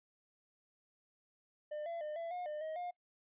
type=tone with pitch steps; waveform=triangle; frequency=601 / 676 / 605 / 670 / 717 / 603 / 630 / 711 Hz; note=D5 / E5 / D#5 / E5 / F5 / D5 / D#5 / F5; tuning=+40 / +43 / -49 / +28 / +45 / +46 / +21 / +31 cents; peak=-37 dBFS; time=1.71-2.91 s; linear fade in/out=10 ms; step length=150 ms; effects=noise-tail reverb RT60 0.1 s tail -25 dB re dry + resampled to 8000 Hz